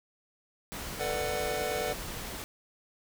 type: noise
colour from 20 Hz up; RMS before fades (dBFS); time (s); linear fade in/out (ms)
pink; -39; 0.72-2.44; 0
type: chord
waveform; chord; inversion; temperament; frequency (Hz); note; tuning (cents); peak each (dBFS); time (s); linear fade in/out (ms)
square; B minor seventh; third; just; 444.5 / 493.9 / 592.7 / 740.8; A4 / B4 / D5 / F#5; +18 / 0 / +16 / +2; -37; 0.99-1.94; 20
effects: none